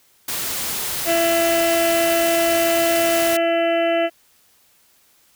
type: noise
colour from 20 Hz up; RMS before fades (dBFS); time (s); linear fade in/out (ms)
white; -25; 0.28-3.37; 5
type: harmonic tone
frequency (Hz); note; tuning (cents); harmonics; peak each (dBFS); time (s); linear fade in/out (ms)
335.2; E4; +29; 1 / 2 / 4 / 5 / 6 / 7 / 8 / 9; -23 / -17 / -32 / -32 / -30 / -37 / -31 / -32; 1.05-4.1; 50
effects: white hiss -57 dBFS RMS until 5.35 s